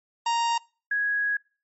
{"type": "tone pair in turn", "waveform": ["45% pulse", "sine"], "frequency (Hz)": [932.3, 1661.2], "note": ["A#5", "G#6"], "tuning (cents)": [0, 0], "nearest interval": "minor seventh", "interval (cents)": 1000, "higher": "second", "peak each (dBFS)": -22, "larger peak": "neither", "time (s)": [[0.26, 0.58], [0.91, 1.37]], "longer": "second", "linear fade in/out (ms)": 5, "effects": ["noise-tail reverb RT60 0.4 s tail -26 dB re dry", "MP3 32 kbps"]}